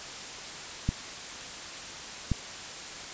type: clicks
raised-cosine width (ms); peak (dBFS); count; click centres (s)
5; -13; 2; 0.89 / 2.317
effects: white hiss -40 dBFS RMS until 3.13 s + resampled to 16000 Hz